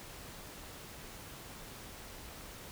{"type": "silence", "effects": ["pink hiss -49 dBFS RMS until 2.71 s"]}